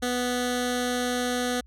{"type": "tone with notch filter", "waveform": "10% pulse", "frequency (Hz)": 246.9, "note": "B3", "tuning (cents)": 0, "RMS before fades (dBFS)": -27, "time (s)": [0.02, 1.61], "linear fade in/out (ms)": 10, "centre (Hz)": 1000, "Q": 1.5, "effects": ["added 60 Hz sine -49 dBFS peak until 1.66 s", "low-pass 12000 Hz 12 dB/octave"]}